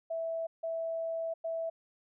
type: tone bursts at uneven times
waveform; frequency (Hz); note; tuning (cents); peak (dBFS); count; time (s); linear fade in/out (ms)
sine; 657; E5; -6; -32; 3; 0.1-0.47 / 0.63-1.34 / 1.44-1.7; 10
effects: none